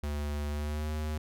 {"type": "tone with pitch glide", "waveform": "square", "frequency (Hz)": [73.42, 76.67], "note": ["D2", "D#2"], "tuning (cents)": [0, -25], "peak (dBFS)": -32, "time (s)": [0.03, 1.18], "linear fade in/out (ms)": 5, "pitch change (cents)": 75, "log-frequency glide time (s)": [0.5, 0.91], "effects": []}